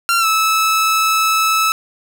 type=tone with pitch glide; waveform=sawtooth; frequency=1375 to 1305.3 Hz; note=F6 to E6; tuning=-27 to -17 cents; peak=-9 dBFS; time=0.09-1.72 s; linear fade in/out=0 ms; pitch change=-90 cents; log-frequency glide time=0.19-0.26 s; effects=none